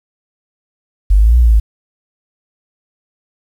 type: linear two-way sweep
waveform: sine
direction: up then down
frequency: 46.25 to 61.4 to 51.8 Hz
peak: -5 dBFS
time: 1.1-1.6 s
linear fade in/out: 10 ms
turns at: 1.38 s
effects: 7-bit